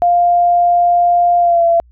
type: tone with pitch glide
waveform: sine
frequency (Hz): 700 to 677.3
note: F5 to E5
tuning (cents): +4 to +47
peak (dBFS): -8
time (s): 0.02-1.8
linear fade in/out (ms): 0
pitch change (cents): -57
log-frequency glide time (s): 1.39-1.64
effects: added 60 Hz sine -43 dBFS peak until 1.91 s